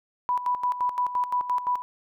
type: tone with tremolo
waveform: sine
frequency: 987.8 Hz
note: B5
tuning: in tune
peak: -21 dBFS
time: 0.29-1.82 s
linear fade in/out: 0 ms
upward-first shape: square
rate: 5.8 Hz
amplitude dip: 70%
effects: none